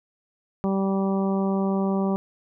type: harmonic tone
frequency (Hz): 194.1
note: G3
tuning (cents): -17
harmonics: 1 / 2 / 3 / 4 / 5 / 6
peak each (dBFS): -22 / -28 / -32 / -34 / -36 / -38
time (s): 0.64-2.16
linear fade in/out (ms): 0
effects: none